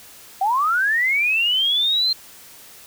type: linear sweep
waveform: sine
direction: up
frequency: 740 to 4186 Hz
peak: -16 dBFS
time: 0.41-2.13 s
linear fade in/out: 5 ms
effects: white hiss -44 dBFS RMS until 2.86 s